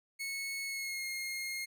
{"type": "tone with pitch glide", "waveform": "sawtooth", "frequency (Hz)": [2198, 2140], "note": ["C#7", "C7"], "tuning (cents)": [-15, 38], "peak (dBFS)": -33, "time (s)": [0.19, 1.66], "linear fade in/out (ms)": 20, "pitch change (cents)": -47, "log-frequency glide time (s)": [0.65, 1.06], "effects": []}